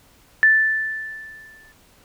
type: tone with exponential decay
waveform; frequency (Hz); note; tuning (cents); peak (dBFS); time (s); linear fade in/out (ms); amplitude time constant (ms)
sine; 1760; A6; 0; -9; 0.43-1.72; 0; 280
effects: pink hiss -54 dBFS RMS until 2.04 s